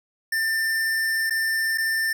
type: tone with dropouts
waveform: square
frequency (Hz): 1791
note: A6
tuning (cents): +30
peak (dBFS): -22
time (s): 0.32-2.13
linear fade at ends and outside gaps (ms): 5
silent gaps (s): 1.298-1.306 / 1.776-1.781
effects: none